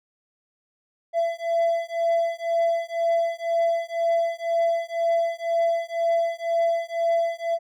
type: beating tone pair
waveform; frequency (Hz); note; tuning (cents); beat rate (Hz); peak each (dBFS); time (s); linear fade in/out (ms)
triangle; 671 / 673; E5 / E5; +31 / +36; 2; -22; 1.13-7.59; 50
effects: none